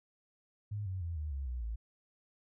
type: tone with pitch steps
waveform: sine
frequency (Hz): 103.83 / 93.58 / 84.34 / 76.01 / 68.5 / 61.74 / 55.64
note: G#2 / F#2 / E2 / D#2 / C#2 / B1 / A1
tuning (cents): 0 / +20 / +40 / -40 / -20 / 0 / +20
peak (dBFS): -35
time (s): 0.71-1.76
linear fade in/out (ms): 10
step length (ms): 150
effects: none